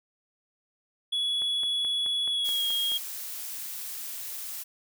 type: tone with pitch glide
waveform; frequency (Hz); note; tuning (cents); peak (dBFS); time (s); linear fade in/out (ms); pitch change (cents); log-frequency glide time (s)
triangle; 3383 to 3268; G#7 to G#7; +31 to -29; -24; 1.12-2.98; 10; -60; 2.31-2.68
type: click train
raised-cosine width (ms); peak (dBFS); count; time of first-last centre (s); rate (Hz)
0.5; -29; 8; 1.42-2.919; 4.67
type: noise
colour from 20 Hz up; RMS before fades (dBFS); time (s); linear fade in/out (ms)
blue; -37; 2.44-4.64; 20
effects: none